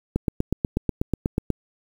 click train, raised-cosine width 3 ms, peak -8 dBFS, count 12, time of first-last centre 0.16-1.503 s, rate 8.19 Hz, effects 7-bit

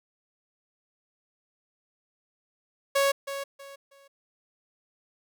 sawtooth tone with echo, 554.4 Hz, C#5, in tune, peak -17 dBFS, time 2.95-3.12 s, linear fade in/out 10 ms, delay 320 ms, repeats 3, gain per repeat -11 dB, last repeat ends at 4.08 s, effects none

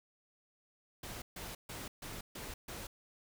pink noise bursts, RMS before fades -45 dBFS, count 6, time 1.03-2.87 s, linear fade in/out 5 ms, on 190 ms, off 140 ms, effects none

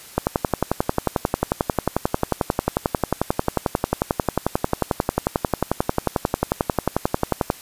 click train, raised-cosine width 1 ms, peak -3 dBFS, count 83, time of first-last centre 0.18-7.501 s, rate 11.2 Hz, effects white hiss -42 dBFS RMS until 7.61 s + resampled to 32000 Hz

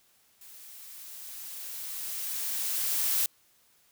blue noise with level ramp, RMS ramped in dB -50 to -26 dBFS, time 0.41-3.26 s, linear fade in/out 2 ms, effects white hiss -65 dBFS RMS until 3.91 s

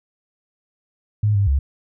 sine tone with pitch steps, 105.3 / 100.1 / 69.1 Hz, G#2 / G2 / C#2, +24 / +37 / -5 cents, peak -14 dBFS, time 1.23-1.59 s, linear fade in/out 5 ms, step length 120 ms, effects none

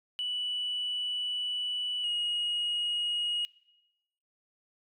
sine tone pair in turn, 2960 / 2886 Hz, F#7 / F#7, 0 / -44 cents, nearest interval unison, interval 44 cents, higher first, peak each -29 / -26 dBFS, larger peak second, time 0.19-2.04 / 2.04-3.45 s, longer first, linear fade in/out 0 ms, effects noise-tail reverb RT60 0.9 s tail -23 dB re dry + tanh soft clip ceiling -26 dBFS

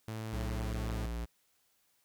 sawtooth tone, 110.4 Hz, A2, 6 cents sharp, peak -34 dBFS, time 0.08-1.06 s, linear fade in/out 0 ms
square tone with pitch glide, 60.7 to 57.83 Hz, B1 to A#1, -29 to -13 cents, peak -36 dBFS, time 0.32-1.26 s, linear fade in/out 20 ms, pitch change -84 cents, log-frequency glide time 0.43-0.89 s
effects white hiss -73 dBFS RMS until 2.04 s

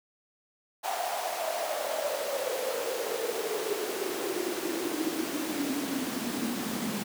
pink noise with high-pass filter sweep, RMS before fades -32 dBFS, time 0.83-7.04 s, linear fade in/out 20 ms, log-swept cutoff 750 to 210 Hz, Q 8.3, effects none

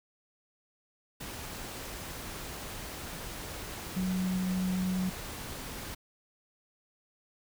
sine tone in noise, 185 Hz, F#3, in tune, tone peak -28 dBFS, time 3.96-5.1 s, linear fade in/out 10 ms, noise pink, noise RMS -41 dBFS, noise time 1.2-5.95 s, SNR +10 dB, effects none

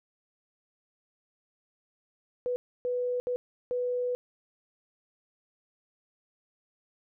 sine tone bursts at uneven times, 493.9 Hz, B4, in tune, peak -27 dBFS, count 4, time 2.46-2.56 / 2.85-3.2 / 3.27-3.36 / 3.71-4.15 s, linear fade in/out 0 ms, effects none

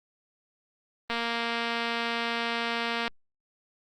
click train, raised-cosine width 0.3 ms, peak -14 dBFS, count 462, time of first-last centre 1.1-3.079 s, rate 233 Hz, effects Opus 32 kbps

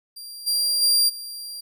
sawtooth tone with level steps, 4757 Hz, D8, 21 cents sharp, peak -33 / -17 / -13 / -30 dBFS, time 0.16-1.61 s, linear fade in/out 10 ms, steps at 0.46 / 0.81 / 1.08 s, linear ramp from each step 20 ms, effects none

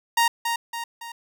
sawtooth tone with echo, 932.3 Hz, A#5, in tune, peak -13 dBFS, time 0.17-0.28 s, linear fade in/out 5 ms, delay 280 ms, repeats 3, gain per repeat -6 dB, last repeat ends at 1.12 s, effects none

